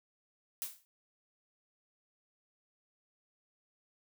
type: noise with exponential decay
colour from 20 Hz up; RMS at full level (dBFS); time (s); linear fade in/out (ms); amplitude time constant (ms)
blue; -35; 0.62-0.85; 0; 48
effects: none